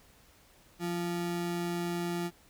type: ring-modulated tone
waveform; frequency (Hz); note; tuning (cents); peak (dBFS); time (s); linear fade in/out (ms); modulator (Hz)
square; 260; C4; -11; -29; 0.79-2.31; 50; 85.1
effects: pink hiss -61 dBFS RMS until 2.49 s